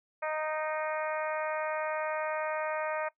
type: harmonic tone with a mistuned harmonic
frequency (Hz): 310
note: D#4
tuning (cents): -6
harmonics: 2 / 3 / 4 / 5 / 6 / 7 / 8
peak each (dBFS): -33 / -37 / -39 / -41 / -43 / -44 / -45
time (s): 0.22-3.09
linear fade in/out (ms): 10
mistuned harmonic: 8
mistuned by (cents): -27
effects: noise-tail reverb RT60 0.1 s tail -19 dB re dry